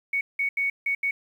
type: tone bursts at uneven times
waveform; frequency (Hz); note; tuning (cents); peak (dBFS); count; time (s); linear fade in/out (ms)
sine; 2227; C#7; +7; -22; 5; 0.13-0.21 / 0.39-0.49 / 0.57-0.7 / 0.86-0.95 / 1.03-1.11; 5
effects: 9-bit